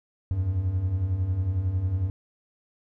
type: beating tone pair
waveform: triangle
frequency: 84.2 / 95.2 Hz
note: E2 / F#2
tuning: +37 / +50 cents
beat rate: 11 Hz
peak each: -29 / -22 dBFS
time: 0.31-2.1 s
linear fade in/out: 0 ms
effects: none